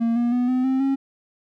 triangle tone with pitch steps, 230.9 / 238.5 / 246.3 / 254.4 / 262.8 / 271.4 Hz, A#3 / A#3 / B3 / C4 / C4 / C#4, -16 / +40 / -5 / -48 / +8 / -36 cents, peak -16 dBFS, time 0-0.96 s, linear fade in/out 20 ms, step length 160 ms, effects none

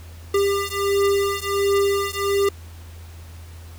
square beating tone pair, 398.2 / 399.6 Hz, G4 / G4, +27 / +33 cents, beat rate 1.4 Hz, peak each -22 dBFS, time 0.34-2.49 s, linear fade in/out 5 ms, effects added 83 Hz sine -37 dBFS peak until 3.78 s + pink hiss -48 dBFS RMS until 3.78 s

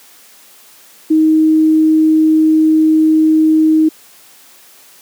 sine tone, 314.3 Hz, D#4, 18 cents sharp, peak -6 dBFS, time 1.1-3.89 s, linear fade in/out 10 ms, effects white hiss -43 dBFS RMS until 5.01 s + high-pass 200 Hz 12 dB/octave

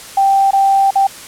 sine tone with dropouts, 784 Hz, G5, in tune, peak -8 dBFS, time 0.17-1.07 s, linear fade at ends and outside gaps 5 ms, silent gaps 0.509-0.531 / 0.907-0.955 s, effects white hiss -33 dBFS RMS until 1.27 s + low-pass 11000 Hz 12 dB/octave

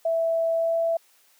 sine tone with pitch glide, 659.3 to 663.9 Hz, E5 to E5, 0 to +12 cents, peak -20 dBFS, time 0.05-0.97 s, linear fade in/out 5 ms, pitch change +12 cents, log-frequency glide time 0.53-0.77 s, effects white hiss -60 dBFS RMS until 1.39 s + high-pass 400 Hz 12 dB/octave

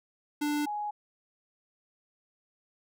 square / sine tone pair in turn, 294.9 / 834.1 Hz, D4 / G#5, +7 / +7 cents, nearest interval octave + tritone, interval 1800 cents, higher second, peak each -28 / -31 dBFS, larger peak first, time 0.41-0.66 / 0.66-0.91 s, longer neither, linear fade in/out 10 ms, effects none

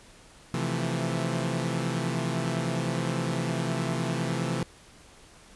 sawtooth chord, F major seventh, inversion second, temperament equal, 130.81 / 164.81 / 174.61 / 220 Hz, C3 / E3 / F3 / A3, 0 / 0 / 0 / 0 cents, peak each -27 / -27 / -31 / -31 dBFS, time 0.54-4.63 s, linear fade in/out 0 ms, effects pink hiss -53 dBFS RMS until 5.55 s + resampled to 24000 Hz

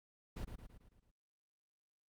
brown noise with echo, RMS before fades -42 dBFS, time 0.36-0.45 s, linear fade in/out 10 ms, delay 110 ms, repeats 6, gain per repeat -5 dB, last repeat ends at 1.11 s, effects Opus 48 kbps

